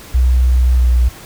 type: tone with pitch glide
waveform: sine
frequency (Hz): 62.6 to 60.82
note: B1 to B1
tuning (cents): +24 to -26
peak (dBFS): -8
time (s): 0.14-1.09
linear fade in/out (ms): 10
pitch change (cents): -50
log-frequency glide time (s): 0.74-0.9
effects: pink hiss -36 dBFS RMS until 1.25 s